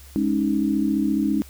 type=chord; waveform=sine; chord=Ab suspended fourth; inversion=none; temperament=just; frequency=207.7 / 276.9 / 311.5 Hz; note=Ab3 / Db4 / Eb4; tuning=0 / -2 / +2 cents; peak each=-23 dBFS; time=0.16-1.42 s; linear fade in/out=0 ms; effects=added 69 Hz sine -43 dBFS peak until 1.49 s + white hiss -49 dBFS RMS until 1.49 s